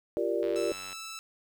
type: chord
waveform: sine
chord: G minor seventh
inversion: third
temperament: equal with one note detuned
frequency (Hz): 344.8 / 392 / 466.2 / 587.3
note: F4 / G4 / Bb4 / D5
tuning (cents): -22 / 0 / 0 / 0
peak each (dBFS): -32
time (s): 0.17-0.72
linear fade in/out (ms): 0
type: click train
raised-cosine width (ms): 0.3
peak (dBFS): -29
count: 48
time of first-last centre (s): 0.43-0.929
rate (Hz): 94.2
type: tone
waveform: 10% pulse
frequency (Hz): 1318.5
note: E6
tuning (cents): 0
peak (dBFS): -31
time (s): 0.56-1.19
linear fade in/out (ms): 0
effects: 10-bit